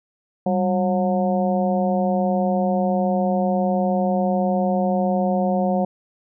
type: harmonic tone with a mistuned harmonic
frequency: 181.4 Hz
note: F#3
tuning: 34 cents flat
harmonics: 1 / 2 / 3 / 4 / 5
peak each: -20 / -30 / -23 / -24 / -34 dBFS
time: 0.46-5.85 s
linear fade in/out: 5 ms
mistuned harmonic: 1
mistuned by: +110 cents
effects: none